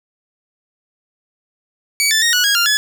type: tone with pitch steps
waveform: 15% pulse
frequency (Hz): 2270 / 1760 / 1864 / 1467 / 1642 / 1396 / 1703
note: C#7 / A6 / A#6 / F#6 / G#6 / F6 / G#6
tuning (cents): +41 / 0 / -1 / -15 / -20 / -1 / +43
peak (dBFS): -6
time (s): 2-2.77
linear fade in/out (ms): 0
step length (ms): 110
effects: none